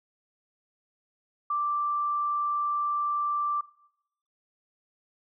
sine tone, 1174.7 Hz, D6, in tune, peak -25 dBFS, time 1.5-3.61 s, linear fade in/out 5 ms, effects noise-tail reverb RT60 0.8 s tail -20 dB re dry

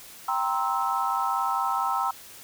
sine chord, C dominant seventh, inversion second, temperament just, 784.9 / 941.9 / 1046.5 / 1308.1 Hz, G5 / Bb5 / C6 / E6, +2 / +18 / 0 / -14 cents, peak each -29 / -29 / -30 / -28 dBFS, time 0.28-2.11 s, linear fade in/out 5 ms, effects white hiss -46 dBFS RMS until 2.43 s

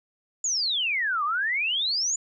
sine exponential two-way sweep, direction down then up, 7100 to 1139 to 7100 Hz, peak -23 dBFS, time 0.44-2.16 s, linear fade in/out 5 ms, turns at 1.24 s, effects none

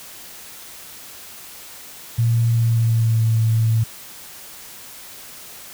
sine tone with pitch glide, 116.2 to 112.24 Hz, A#2 to A2, -5 to +35 cents, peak -14 dBFS, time 2.18-3.84 s, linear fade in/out 10 ms, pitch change -60 cents, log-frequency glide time 2.49-3.25 s, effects white hiss -39 dBFS RMS until 5.73 s

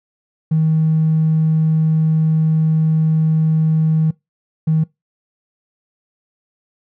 triangle tone bursts at uneven times, 158.3 Hz, D#3, 30 cents sharp, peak -8 dBFS, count 2, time 0.51-4.11 / 4.67-4.84 s, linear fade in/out 10 ms, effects noise-tail reverb RT60 0.2 s tail -26 dB re dry + tanh soft clip ceiling -9 dBFS

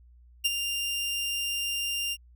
sawtooth tone with ADSR envelope, 2794 Hz, F7, in tune, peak -17 dBFS, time 0.44-2.17 s, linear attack 17 ms, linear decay 26 ms, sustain -8 dB, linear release 49 ms, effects added 60 Hz sine -52 dBFS peak until 2.35 s

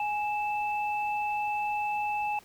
sine tone pair together, 833.5 / 2637 Hz, G#5 / E7, +6 / 0 cents, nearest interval octave + minor sixth, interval 1994 cents, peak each -28 / -35 dBFS, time 0-2.39 s, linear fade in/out 2 ms, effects pink hiss -56 dBFS RMS until 2.44 s

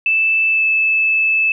sine tone with pitch glide, 2637 to 2619 Hz, E7 to E7, 0 to -12 cents, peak -12 dBFS, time 0.06-1.52 s, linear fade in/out 2 ms, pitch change -12 cents, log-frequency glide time 0.5-0.64 s, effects none

